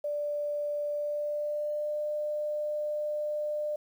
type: tone with pitch glide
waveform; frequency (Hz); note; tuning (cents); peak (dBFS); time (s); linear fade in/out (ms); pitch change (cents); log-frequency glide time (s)
sine; 587.3 to 598.9; D5 to D5; 0 to +34; -29; 0.04-3.76; 5; +34; 0.88-2
effects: 10-bit